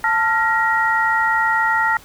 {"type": "tone cluster", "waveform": "sine", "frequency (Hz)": [886, 1384, 1893], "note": ["A5", "F6", "A#6"], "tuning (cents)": [12, -16, 26], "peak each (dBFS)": -19, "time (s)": [0.04, 1.97], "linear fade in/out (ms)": 2, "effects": ["pink hiss -44 dBFS RMS until 2.04 s"]}